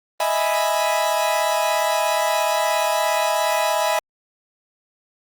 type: chord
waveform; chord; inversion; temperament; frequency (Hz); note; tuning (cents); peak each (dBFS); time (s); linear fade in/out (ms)
40% pulse; E major seventh; third; equal; 622.3 / 659.3 / 830.6 / 987.8; D#5 / E5 / G#5 / B5; 0 / 0 / 0 / 0; -23; 0.2-3.99; 2
effects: Opus 32 kbps